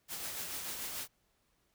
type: noise with tremolo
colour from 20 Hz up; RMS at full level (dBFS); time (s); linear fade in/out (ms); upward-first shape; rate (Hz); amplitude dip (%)
white; -39; 0.08-1.08; 50; triangle; 6.9; 40
effects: pink hiss -75 dBFS RMS until 1.74 s